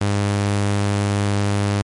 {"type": "tone", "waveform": "sawtooth", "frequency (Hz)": 101.4, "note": "G#2", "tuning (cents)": -41, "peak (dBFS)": -13, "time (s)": [0.01, 1.82], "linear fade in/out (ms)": 5, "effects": ["MP3 48 kbps"]}